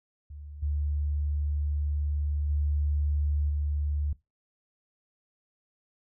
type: tone with level steps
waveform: sine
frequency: 73.42 Hz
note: D2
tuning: in tune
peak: -40 / -26 / -24 / -26 dBFS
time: 0.3-4.13 s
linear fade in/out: 5 ms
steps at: 0.62 / 2.49 / 3.49 s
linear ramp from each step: 10 ms
effects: noise-tail reverb RT60 0.2 s tail -19 dB re dry

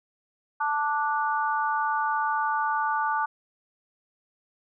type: harmonic tone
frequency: 293.7 Hz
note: D4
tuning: in tune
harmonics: 3 / 4 / 5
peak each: -26 / -28 / -30 dBFS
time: 0.6-3.26 s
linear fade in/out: 10 ms
effects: none

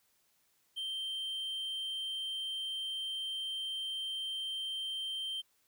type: tone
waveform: triangle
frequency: 3136 Hz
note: G7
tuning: in tune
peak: -34 dBFS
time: 0.76-5.42 s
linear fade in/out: 20 ms
effects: white hiss -73 dBFS RMS until 5.67 s

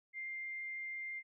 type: tone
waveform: sine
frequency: 2102 Hz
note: C7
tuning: 7 cents sharp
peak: -40 dBFS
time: 0.13-1.23 s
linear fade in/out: 50 ms
effects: none

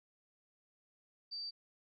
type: tone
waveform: sine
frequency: 4641 Hz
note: D8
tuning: 21 cents flat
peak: -40 dBFS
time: 1.31-1.51 s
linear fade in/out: 20 ms
effects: none

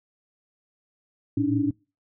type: tone cluster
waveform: sine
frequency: 110.4 / 115.9 / 283.6 / 308.9 Hz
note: A2 / A#2 / C#4 / D#4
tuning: +6 / -10 / +40 / -12 cents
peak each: -31 / -31 / -22 / -28 dBFS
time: 1.37-1.71 s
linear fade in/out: 5 ms
effects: noise-tail reverb RT60 0.3 s tail -24 dB re dry

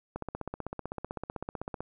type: click train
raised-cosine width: 1 ms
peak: -21 dBFS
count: 27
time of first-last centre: 0.16-1.806 s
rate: 15.8 Hz
effects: none

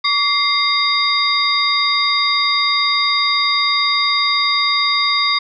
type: tone cluster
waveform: sine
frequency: 1139 / 2099 / 3705 / 4811 Hz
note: C#6 / C7 / A#7 / D8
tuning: +47 / +5 / -11 / +41 cents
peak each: -19 dBFS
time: 0.04-5.39 s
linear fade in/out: 10 ms
effects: none

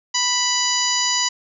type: harmonic tone with a mistuned harmonic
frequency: 987.8 Hz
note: B5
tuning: in tune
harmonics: 1 / 2 / 3 / 4 / 5 / 6 / 7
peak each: -26 / -27 / -26 / -28 / -23 / -25 / -24 dBFS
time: 0.14-1.29 s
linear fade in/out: 10 ms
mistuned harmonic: 5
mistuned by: -20 cents
effects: none

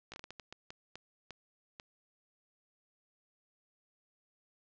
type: slowing click train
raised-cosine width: 0.2 ms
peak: -28 dBFS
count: 12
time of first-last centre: 0.12-1.799 s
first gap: 17 ms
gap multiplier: 1.4
effects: low-pass 6000 Hz 12 dB/octave

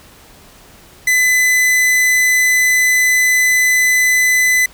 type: tone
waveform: 45% pulse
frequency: 2009 Hz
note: B6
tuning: 29 cents sharp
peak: -10 dBFS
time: 1.07-4.66 s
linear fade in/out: 5 ms
effects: pink hiss -43 dBFS RMS until 4.73 s

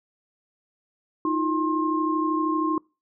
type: tone cluster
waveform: sine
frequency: 313.7 / 346.5 / 1064 Hz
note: D#4 / F4 / C6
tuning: +14 / -14 / +29 cents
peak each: -24 / -30 / -25 dBFS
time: 1.25-2.78 s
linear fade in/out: 2 ms
effects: noise-tail reverb RT60 0.3 s tail -26 dB re dry

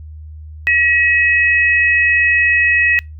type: tone pair together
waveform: sine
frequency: 1915.6 / 2557 Hz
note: A#6 / D#7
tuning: +47 / +47 cents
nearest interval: perfect fourth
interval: 500 cents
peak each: -12 / -14 dBFS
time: 0.67-2.99 s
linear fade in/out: 0 ms
effects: noise-tail reverb RT60 0.2 s tail -26 dB re dry + added 77 Hz sine -30 dBFS peak until 3.19 s

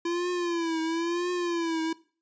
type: tone with vibrato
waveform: square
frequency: 339.1 Hz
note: E4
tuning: 49 cents sharp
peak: -27 dBFS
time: 0.05-1.93 s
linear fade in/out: 5 ms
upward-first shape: triangle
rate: 0.99 Hz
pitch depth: 100 cents each way
effects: noise-tail reverb RT60 0.4 s tail -20 dB re dry + resampled to 16000 Hz

